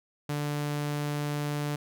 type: tone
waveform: sawtooth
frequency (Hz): 146.83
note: D3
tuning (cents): 0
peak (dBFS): -25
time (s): 0.29-1.76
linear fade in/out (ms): 5
effects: none